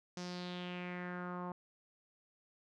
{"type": "tone with low-pass filter sweep", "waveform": "sawtooth", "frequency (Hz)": 178.6, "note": "F3", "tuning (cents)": 39, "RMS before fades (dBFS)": -43, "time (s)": [0.17, 1.52], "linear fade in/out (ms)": 2, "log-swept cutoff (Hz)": [5900, 970], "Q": 3.7, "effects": []}